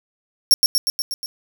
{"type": "tone with echo", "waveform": "sawtooth", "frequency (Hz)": 5510, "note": "F8", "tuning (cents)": -24, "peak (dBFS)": -6, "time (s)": [0.51, 0.54], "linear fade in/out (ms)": 0, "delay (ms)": 120, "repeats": 6, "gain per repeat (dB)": -3, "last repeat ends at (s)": 1.26, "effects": []}